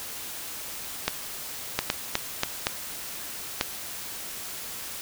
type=clicks; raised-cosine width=0.2 ms; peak=-5 dBFS; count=7; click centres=1.08 / 1.79 / 1.901 / 2.154 / 2.434 / 2.669 / 3.611 s; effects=white hiss -37 dBFS RMS until 5.01 s